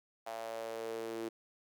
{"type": "tone with high-pass filter sweep", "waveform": "sawtooth", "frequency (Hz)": 113.5, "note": "A#2", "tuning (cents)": -46, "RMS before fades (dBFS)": -41, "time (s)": [0.26, 1.29], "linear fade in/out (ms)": 10, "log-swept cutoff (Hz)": [700, 350], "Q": 4.9, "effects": []}